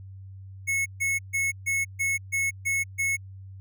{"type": "tone bursts", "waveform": "square", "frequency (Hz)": 2190, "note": "C#7", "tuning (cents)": -22, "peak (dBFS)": -24, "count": 8, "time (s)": [0.67, 3.17], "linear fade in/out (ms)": 20, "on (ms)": 190, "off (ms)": 140, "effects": ["added 96 Hz sine -40 dBFS peak until 3.6 s"]}